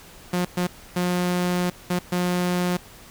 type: tone bursts at uneven times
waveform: sawtooth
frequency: 178.5 Hz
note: F3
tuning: 38 cents sharp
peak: -17 dBFS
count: 5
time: 0.33-0.45 / 0.57-0.67 / 0.96-1.7 / 1.9-1.99 / 2.12-2.77 s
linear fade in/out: 5 ms
effects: pink hiss -46 dBFS RMS until 3.1 s